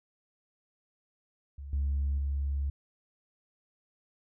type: tone with level steps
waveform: sine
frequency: 70 Hz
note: C#2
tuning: 18 cents sharp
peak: -39 / -25 / -27 dBFS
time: 1.58-2.7 s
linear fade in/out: 5 ms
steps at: 1.73 / 2.18 s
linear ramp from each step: 2 ms
effects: tanh soft clip ceiling -24 dBFS